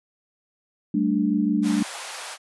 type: chord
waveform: sine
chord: G suspended second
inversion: none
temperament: equal with one note detuned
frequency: 193.86 / 220 / 293.7 Hz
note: G3 / A3 / D4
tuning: -19 / 0 / 0 cents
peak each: -24 / -23 / -23 dBFS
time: 0.94-1.83 s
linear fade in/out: 5 ms
type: high-pass noise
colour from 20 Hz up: pink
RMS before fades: -35 dBFS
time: 1.62-2.38 s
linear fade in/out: 50 ms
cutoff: 650 Hz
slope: 24 dB/octave
effects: resampled to 24000 Hz